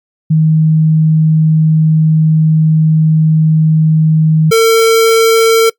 sine / square tone pair in turn, 157.5 / 451.7 Hz, D#3 / A4, +21 / +45 cents, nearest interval octave + tritone, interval 1824 cents, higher second, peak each -5 dBFS, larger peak neither, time 0.3-4.51 / 4.51-5.7 s, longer first, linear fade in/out 10 ms, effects noise-tail reverb RT60 0.1 s tail -22 dB re dry + MP3 96 kbps

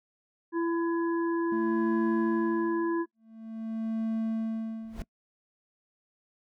harmonic tone, 335.6 Hz, E4, 31 cents sharp, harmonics 1 / 3 / 5, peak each -26 / -36 / -40 dBFS, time 0.52-3.06 s, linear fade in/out 50 ms
triangle tone with tremolo, 223.2 Hz, A3, 25 cents sharp, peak -25 dBFS, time 1.52-5.04 s, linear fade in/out 2 ms, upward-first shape sine, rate 0.47 Hz, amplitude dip 100%
brown noise with exponential growth, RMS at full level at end -32 dBFS, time 4.82-5.02 s, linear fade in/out 1 ms, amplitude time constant 42 ms
effects noise-tail reverb RT60 0.1 s tail -25 dB re dry

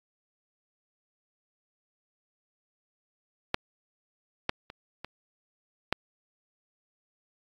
clicks, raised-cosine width 0.3 ms, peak -8 / -9 / -26 / -21 / -8 dBFS, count 5, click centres 3.544 / 4.494 / 4.701 / 5.046 / 5.926 s, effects AAC 64 kbps

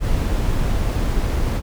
brown noise, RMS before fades -19 dBFS, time 0-1.62 s, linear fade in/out 50 ms, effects none

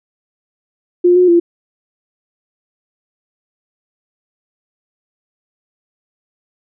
sine tone with pitch steps, 354.1 / 361.9 / 343.1 Hz, F4 / F#4 / F4, +24 / -38 / -31 cents, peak -6 dBFS, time 1.04-1.4 s, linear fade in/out 10 ms, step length 120 ms, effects none

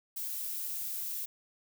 violet noise, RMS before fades -37 dBFS, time 0.16-1.26 s, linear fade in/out 10 ms, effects none

